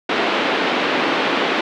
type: band-pass noise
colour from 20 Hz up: pink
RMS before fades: -19 dBFS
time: 0.09-1.61 s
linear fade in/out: 5 ms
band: 250 to 3500 Hz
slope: 24 dB/octave
effects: none

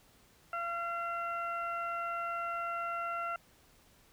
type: harmonic tone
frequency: 684 Hz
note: F5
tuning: 36 cents flat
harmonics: 1 / 2 / 3 / 4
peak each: -40 / -35 / -49 / -47 dBFS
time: 0.53-3.36 s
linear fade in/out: 2 ms
effects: pink hiss -64 dBFS RMS until 4.12 s

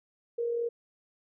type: tone with amplitude modulation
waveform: sine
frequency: 470 Hz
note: A#4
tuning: 14 cents sharp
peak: -26 dBFS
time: 0.38-0.69 s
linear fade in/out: 10 ms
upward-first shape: sine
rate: 42.8 Hz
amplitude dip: 40%
effects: none

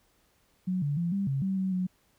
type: tone with pitch steps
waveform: sine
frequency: 184.1 / 144.1 / 171.3 / 197.5 / 136.4 / 191.8 / 189.2 / 183.5 Hz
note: F#3 / D3 / F3 / G3 / C#3 / G3 / F#3 / F#3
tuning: -8 / -33 / -33 / +13 / -28 / -37 / +39 / -14 cents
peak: -26 dBFS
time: 0.67-1.87 s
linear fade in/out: 10 ms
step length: 150 ms
effects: pink hiss -68 dBFS RMS until 2.18 s

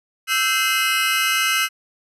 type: tone cluster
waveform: 40% pulse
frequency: 1321 / 1555 / 2073 / 2561 / 2908 Hz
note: E6 / G6 / C7 / D#7 / F#7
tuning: +3 / -14 / -17 / +49 / -31 cents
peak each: -23 dBFS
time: 0.27-1.69 s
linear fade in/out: 50 ms
effects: resampled to 32000 Hz

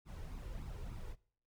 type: noise with flanger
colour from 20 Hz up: brown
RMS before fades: -45 dBFS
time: 0.05-1.16 s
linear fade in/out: 50 ms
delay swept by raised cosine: 0.78 to 2.18 ms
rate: 3.4 Hz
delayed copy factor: +0.6
effects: noise-tail reverb RT60 0.5 s tail -21 dB re dry

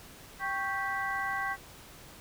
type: harmonic tone with a mistuned harmonic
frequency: 392 Hz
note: G4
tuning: in tune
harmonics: 2 / 3 / 4 / 5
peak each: -36 / -36 / -35 / -36 dBFS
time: 0.39-1.57 s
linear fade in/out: 50 ms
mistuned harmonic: 3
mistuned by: -100 cents
effects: pink hiss -51 dBFS RMS until 2.2 s

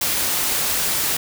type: noise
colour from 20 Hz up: white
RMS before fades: -21 dBFS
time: 0.01-1.17 s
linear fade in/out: 5 ms
effects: none

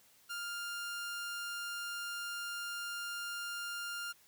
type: tone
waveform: sawtooth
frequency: 1400 Hz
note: F6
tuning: 4 cents sharp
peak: -35 dBFS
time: 0.29-4.13 s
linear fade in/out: 20 ms
effects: white hiss -65 dBFS RMS until 4.27 s

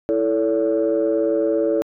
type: chord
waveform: sine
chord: A major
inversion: second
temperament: equal with one note detuned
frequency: 329.6 / 440 / 567.7 Hz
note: E4 / A4 / C#5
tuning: 0 / 0 / +41 cents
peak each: -20 dBFS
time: 0.09-1.82 s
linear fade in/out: 0 ms
effects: tanh soft clip ceiling -10 dBFS

